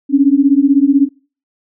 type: beating tone pair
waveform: sine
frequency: 270.8 / 286.8 Hz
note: C#4 / D4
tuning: -40 / -41 cents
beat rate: 16 Hz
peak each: -10 dBFS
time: 0.09-1.09 s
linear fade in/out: 50 ms
effects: noise-tail reverb RT60 0.4 s tail -26 dB re dry